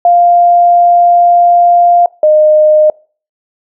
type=tone pair in turn; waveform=sine; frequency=698.5 / 612.8 Hz; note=F5 / D#5; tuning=0 / -27 cents; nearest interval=major second; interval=227 cents; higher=first; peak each=-3 dBFS; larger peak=neither; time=0.05-2.06 / 2.23-2.9 s; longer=first; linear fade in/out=2 ms; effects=noise-tail reverb RT60 0.4 s tail -25 dB re dry